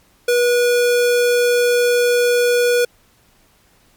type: tone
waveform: square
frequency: 484.9 Hz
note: B4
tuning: 32 cents flat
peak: -13 dBFS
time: 0.28-2.85 s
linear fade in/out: 5 ms
effects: pink hiss -55 dBFS RMS until 3.96 s + MP3 96 kbps